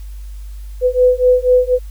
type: beating tone pair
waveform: sine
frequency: 499.2 / 503.3 Hz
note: B4 / B4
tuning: +19 / +33 cents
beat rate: 4.1 Hz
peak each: -12 dBFS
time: 0.81-1.79 s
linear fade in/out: 50 ms
effects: added 50 Hz sine -27 dBFS peak until 1.9 s + white hiss -50 dBFS RMS until 1.9 s